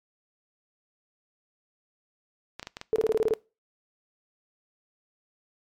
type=clicks; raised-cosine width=0.2 ms; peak=-19 dBFS; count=5; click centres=2.596 / 2.629 / 2.671 / 2.769 / 2.814 s
type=tone bursts; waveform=sine; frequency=440 Hz; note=A4; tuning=in tune; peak=-19 dBFS; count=8; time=2.93-3.337 s; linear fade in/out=0 ms; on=29 ms; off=25 ms
effects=noise-tail reverb RT60 0.3 s tail -22 dB re dry + MP3 96 kbps